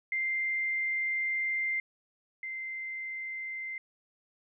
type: tone pair in turn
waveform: sine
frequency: 2093 / 2081 Hz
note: C7 / C7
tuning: 0 / -10 cents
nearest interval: unison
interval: 10 cents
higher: first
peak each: -28 / -35 dBFS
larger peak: first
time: 0.12-1.8 / 2.43-3.78 s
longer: first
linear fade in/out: 2 ms
effects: none